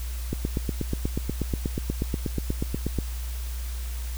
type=click train; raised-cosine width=3 ms; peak=-13 dBFS; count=23; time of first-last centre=0.33-2.987 s; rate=8.28 Hz; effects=added 60 Hz sine -29 dBFS peak until 4.17 s + white hiss -43 dBFS RMS until 4.17 s